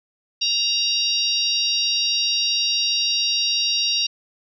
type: harmonic tone with a mistuned harmonic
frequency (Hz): 932.3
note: A#5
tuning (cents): 0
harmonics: 3 / 4 / 5 / 6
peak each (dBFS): -24 / -24 / -24 / -24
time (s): 0.41-4.07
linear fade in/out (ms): 10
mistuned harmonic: 4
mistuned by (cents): +25
effects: none